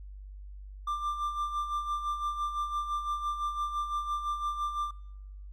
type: tone with tremolo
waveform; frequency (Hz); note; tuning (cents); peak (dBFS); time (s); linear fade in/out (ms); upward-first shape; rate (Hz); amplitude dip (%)
triangle; 1186; D6; +17; -26; 0.87-4.91; 5; sine; 5.9; 60
effects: noise-tail reverb RT60 1.0 s tail -24 dB re dry + added 49 Hz sine -42 dBFS peak until 5.52 s